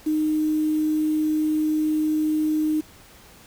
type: tone with quantisation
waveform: sine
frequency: 308.4 Hz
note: D#4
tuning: 15 cents flat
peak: -19 dBFS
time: 0.06-2.81 s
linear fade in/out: 10 ms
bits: 7
effects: pink hiss -49 dBFS RMS until 3.46 s